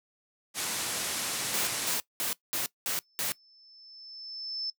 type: low-pass noise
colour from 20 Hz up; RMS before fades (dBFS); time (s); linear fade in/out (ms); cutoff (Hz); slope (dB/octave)
white; -33; 0.54-1.98; 50; 11000; 24
type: noise bursts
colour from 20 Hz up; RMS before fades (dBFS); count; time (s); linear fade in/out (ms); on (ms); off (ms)
white; -31; 6; 1.54-3.32; 0; 130; 200
type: tone with exponential growth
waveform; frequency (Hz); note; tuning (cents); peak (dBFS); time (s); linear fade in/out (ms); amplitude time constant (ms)
sine; 5274; E8; 0; -30; 2.95-4.7; 2; 380
effects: noise-tail reverb RT60 0.1 s tail -20 dB re dry + high-pass 100 Hz 12 dB/octave